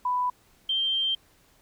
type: tone pair in turn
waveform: sine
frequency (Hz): 993 / 3153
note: B5 / G7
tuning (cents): +9 / +9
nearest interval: octave + minor sixth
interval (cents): 2000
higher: second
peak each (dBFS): -23 / -23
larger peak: neither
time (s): 0.05-0.3 / 0.69-1.15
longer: second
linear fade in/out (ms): 5
effects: pink hiss -61 dBFS RMS until 1.61 s